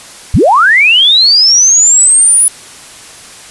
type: linear sweep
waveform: sine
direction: up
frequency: 47.05 to 10000 Hz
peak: -3 dBFS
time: 0.34-2.48 s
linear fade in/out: 0 ms
effects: white hiss -32 dBFS RMS until 3.5 s + resampled to 24000 Hz